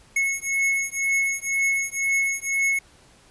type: beating tone pair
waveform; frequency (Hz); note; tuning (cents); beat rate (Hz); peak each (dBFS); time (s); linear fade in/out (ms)
square; 2188 / 2190; C#7 / C#7; -23 / -22; 2; -25; 0.16-2.79; 5
effects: pink hiss -54 dBFS RMS until 3.3 s + resampled to 24000 Hz